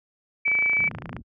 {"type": "tone", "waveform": "sine", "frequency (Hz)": 2300, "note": "D7", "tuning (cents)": -37, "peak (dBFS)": -19, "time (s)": [0.45, 0.89], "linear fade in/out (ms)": 10}
{"type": "click train", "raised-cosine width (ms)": 0.5, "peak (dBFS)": -20, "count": 20, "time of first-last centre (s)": [0.48, 1.166], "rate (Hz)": 27.7}
{"type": "low-pass noise", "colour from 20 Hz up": "white", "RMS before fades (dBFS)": -38, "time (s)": [0.78, 1.22], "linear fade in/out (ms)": 10, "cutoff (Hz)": 210, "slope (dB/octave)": 24}
{"effects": ["high-pass 60 Hz 12 dB/octave"]}